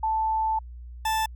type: tone pair in turn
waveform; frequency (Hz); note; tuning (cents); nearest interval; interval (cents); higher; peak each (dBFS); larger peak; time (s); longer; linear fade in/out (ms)
sine / 40% pulse; 880 / 880; A5 / A5; 0 / 0; unison; 0; neither; -22; neither; 0.03-0.59 / 1.05-1.26; first; 5
effects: added 60 Hz sine -38 dBFS peak until 1.35 s